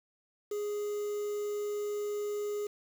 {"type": "tone with quantisation", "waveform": "triangle", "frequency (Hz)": 414.5, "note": "G#4", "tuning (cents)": -3, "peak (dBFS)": -30, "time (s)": [0.51, 2.67], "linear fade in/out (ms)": 5, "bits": 8, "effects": []}